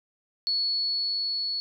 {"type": "tone with level ramp", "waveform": "sine", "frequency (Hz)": 4399, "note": "C#8", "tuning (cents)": -14, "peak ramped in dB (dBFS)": [-23, -27], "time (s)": [0.47, 1.6], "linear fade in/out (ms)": 0, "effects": []}